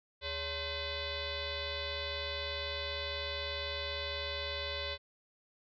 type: tone with frequency modulation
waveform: sine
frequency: 2032 Hz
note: B6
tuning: 49 cents sharp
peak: -35 dBFS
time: 0.21-4.98 s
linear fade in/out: 50 ms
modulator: 489 Hz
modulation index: 4.5
effects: none